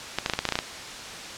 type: clicks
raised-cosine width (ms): 0.2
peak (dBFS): -6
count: 10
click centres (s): 0.186 / 0.261 / 0.298 / 0.336 / 0.39 / 0.453 / 0.489 / 0.523 / 0.555 / 0.589
effects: white hiss -37 dBFS RMS until 1.37 s + low-pass 6000 Hz 12 dB/octave